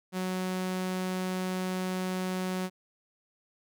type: tone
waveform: sawtooth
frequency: 185 Hz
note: F#3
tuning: in tune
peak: -26 dBFS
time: 0.12-2.7 s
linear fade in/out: 50 ms
effects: none